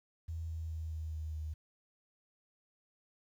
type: tone with pitch steps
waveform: sine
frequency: 81.9 / 81.01 / 80.12 / 79.25 / 78.38 / 77.53 Hz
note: E2 / E2 / E2 / D#2 / D#2 / D#2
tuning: -11 / -30 / -49 / +32 / +13 / -6 cents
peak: -37 dBFS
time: 0.28-1.54 s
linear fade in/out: 10 ms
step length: 210 ms
effects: 11-bit